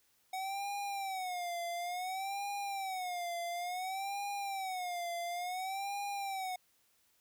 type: tone with vibrato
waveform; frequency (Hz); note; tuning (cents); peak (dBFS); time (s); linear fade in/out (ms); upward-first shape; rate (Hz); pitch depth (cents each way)
square; 746; F#5; +14; -37; 0.33-6.56; 5; sine; 0.57; 140
effects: white hiss -72 dBFS RMS until 7.2 s